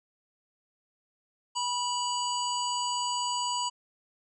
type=harmonic tone with a mistuned harmonic; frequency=980 Hz; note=B5; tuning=14 cents flat; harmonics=1 / 3 / 5 / 7 / 8; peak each=-30 / -35 / -37 / -38 / -39 dBFS; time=1.55-3.7 s; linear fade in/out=20 ms; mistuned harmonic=5; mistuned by=-78 cents; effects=none